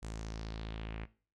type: tone with low-pass filter sweep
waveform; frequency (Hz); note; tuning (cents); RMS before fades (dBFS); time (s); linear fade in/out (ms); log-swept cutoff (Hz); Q
sawtooth; 54.7; A1; -9; -42; 0.02-1.06; 20; 8300 to 2300; 2.6
effects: noise-tail reverb RT60 0.4 s tail -19 dB re dry